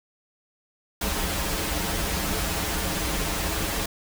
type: noise with comb filter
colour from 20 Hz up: pink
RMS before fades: -27 dBFS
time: 1.01-3.86 s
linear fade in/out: 5 ms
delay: 8.1 ms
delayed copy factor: -0.8
effects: none